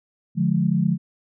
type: chord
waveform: sine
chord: D diminished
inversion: none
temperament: just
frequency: 146.83 / 176.2 / 211.4 Hz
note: D3 / F3 / Ab3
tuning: 0 / +16 / +31 cents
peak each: -23 / -20 / -23 dBFS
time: 0.35-0.98 s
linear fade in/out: 50 ms
effects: none